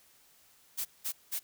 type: noise bursts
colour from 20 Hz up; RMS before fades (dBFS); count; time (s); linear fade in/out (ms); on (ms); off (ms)
blue; -34; 3; 0.77-1.396; 20; 82; 190
effects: white hiss -63 dBFS RMS until 1.43 s